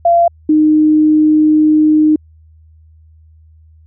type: tone pair in turn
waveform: sine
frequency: 685 / 307.3 Hz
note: F5 / D#4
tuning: -34 / -21 cents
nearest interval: octave + major second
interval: 1387 cents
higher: first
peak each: -6 dBFS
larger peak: neither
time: 0.05-0.28 / 0.49-2.16 s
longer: second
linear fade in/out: 5 ms
effects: added 79 Hz sine -41 dBFS peak until 3.86 s